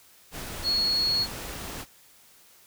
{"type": "tone in noise", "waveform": "sine", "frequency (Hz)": 4334, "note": "C#8", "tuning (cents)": -40, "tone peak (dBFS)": -22, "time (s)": [0.63, 1.27], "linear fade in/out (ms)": 50, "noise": "pink", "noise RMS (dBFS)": -37, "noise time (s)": [0.31, 1.86], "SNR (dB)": 12, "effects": ["white hiss -56 dBFS RMS until 2.66 s"]}